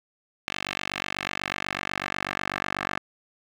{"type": "tone with band-pass filter sweep", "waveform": "10% pulse", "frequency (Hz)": 48.11, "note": "G1", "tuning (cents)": -32, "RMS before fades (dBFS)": -32, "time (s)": [0.48, 2.99], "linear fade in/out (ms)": 0, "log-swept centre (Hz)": [2700, 1600], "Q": 1.5, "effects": []}